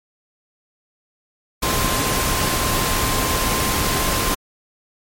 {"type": "tone in noise", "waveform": "sine", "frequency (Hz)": 1046.5, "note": "C6", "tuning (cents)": 0, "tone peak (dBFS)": -26, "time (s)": [1.62, 4.35], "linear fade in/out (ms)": 10, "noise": "pink", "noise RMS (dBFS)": -20, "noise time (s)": [1.62, 4.35], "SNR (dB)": -9, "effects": ["MP3 64 kbps"]}